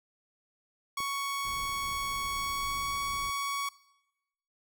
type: tone with pitch glide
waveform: sawtooth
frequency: 1113 to 1120.7 Hz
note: C#6 to C#6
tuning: +7 to +19 cents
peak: -27 dBFS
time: 0.97-3.69 s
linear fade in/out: 5 ms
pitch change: +12 cents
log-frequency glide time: 2.26-2.97 s
type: click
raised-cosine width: 2 ms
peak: -33 dBFS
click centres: 1.004 s
type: noise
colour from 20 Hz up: brown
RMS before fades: -46 dBFS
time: 1.44-3.31 s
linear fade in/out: 20 ms
effects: noise-tail reverb RT60 0.9 s tail -20 dB re dry